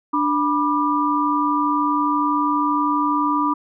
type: tone cluster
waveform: sine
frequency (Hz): 294.6 / 980 / 1189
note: D4 / B5 / D6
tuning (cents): +6 / -14 / +21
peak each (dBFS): -21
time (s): 0.13-3.54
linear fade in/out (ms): 10
effects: none